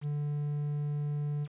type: tone with quantisation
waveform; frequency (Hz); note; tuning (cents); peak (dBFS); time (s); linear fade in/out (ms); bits
triangle; 146.83; D3; 0; -28; 0.01-1.48; 50; 9
effects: resampled to 8000 Hz